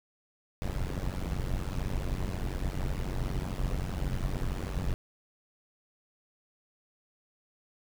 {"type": "noise with amplitude modulation", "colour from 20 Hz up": "brown", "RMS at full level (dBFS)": -28, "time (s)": [0.62, 4.94], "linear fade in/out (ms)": 0, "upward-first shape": "sine", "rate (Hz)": 92.9, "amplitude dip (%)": 95, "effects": []}